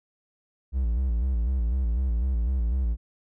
triangle tone with vibrato, 60.9 Hz, B1, 24 cents flat, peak -20 dBFS, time 0.72-2.97 s, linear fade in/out 50 ms, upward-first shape square, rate 4 Hz, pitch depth 120 cents each way, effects none

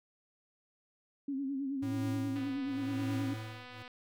sine tone with vibrato, 273.4 Hz, C#4, 24 cents flat, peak -33 dBFS, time 1.28-3.34 s, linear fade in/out 5 ms, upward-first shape sine, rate 9.4 Hz, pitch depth 65 cents each way
square tone with tremolo, 109.5 Hz, A2, 8 cents flat, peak -35 dBFS, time 1.82-3.83 s, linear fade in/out 10 ms, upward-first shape triangle, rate 0.94 Hz, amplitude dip 100%
click train, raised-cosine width 0.3 ms, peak -34 dBFS, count 379, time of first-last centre 2.36-3.878 s, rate 249 Hz
effects none

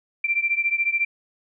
sine beating tone pair, 2351 / 2365 Hz, D7 / D7, +1 / +12 cents, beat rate 14 Hz, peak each -22 / -24 dBFS, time 0.24-1.05 s, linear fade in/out 5 ms, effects none

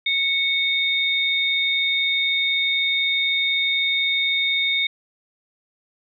sine tone pair together, 2217 / 3668 Hz, C#7 / A#7, 0 / -29 cents, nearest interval major sixth, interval 871 cents, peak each -21 dBFS, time 0.06-4.87 s, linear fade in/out 5 ms, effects none

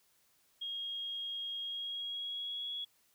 sine tone with pitch glide, 3265 to 3351 Hz, G#7 to G#7, -30 to +15 cents, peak -37 dBFS, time 0.61-2.85 s, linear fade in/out 10 ms, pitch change +45 cents, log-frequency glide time 1.61-2.74 s, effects white hiss -71 dBFS RMS until 3.14 s

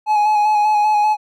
triangle tone with vibrato, 844 Hz, G#5, 28 cents sharp, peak -10 dBFS, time 0.06-1.17 s, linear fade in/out 50 ms, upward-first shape square, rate 5.1 Hz, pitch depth 21 cents each way, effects none

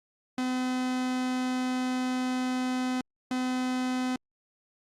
45% pulse tone pair in turn, 254.3 / 254.3 Hz, C4 / C4, -49 / -49 cents, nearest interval unison, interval 0 cents, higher neither, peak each -27 dBFS, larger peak neither, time 0.38-3.01 / 3.31-4.16 s, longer first, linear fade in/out 2 ms, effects low-pass 8000 Hz 12 dB/octave + Opus 48 kbps

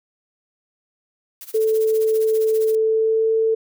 blue noise with tremolo, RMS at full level -35 dBFS, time 1.41-2.75 s, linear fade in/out 0 ms, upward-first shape sine, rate 15 Hz, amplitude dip 85%
sine tone with pitch glide, 440 to 445.4 Hz, A4 to A4, 0 to +21 cents, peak -15 dBFS, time 1.54-3.55 s, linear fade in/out 10 ms, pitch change +21 cents, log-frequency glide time 2.74-3.32 s
effects none

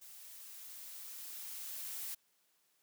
blue noise with level ramp, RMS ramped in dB -54 to -42 dBFS, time 0.01-2.15 s, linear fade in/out 10 ms, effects white hiss -75 dBFS RMS until 2.82 s + high-pass 150 Hz 12 dB/octave

